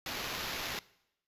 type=noise with sample-and-hold; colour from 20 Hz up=blue; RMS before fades=-38 dBFS; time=0.06-0.79 s; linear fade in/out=2 ms; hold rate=8820 Hz; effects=noise-tail reverb RT60 0.8 s tail -21 dB re dry + resampled to 32000 Hz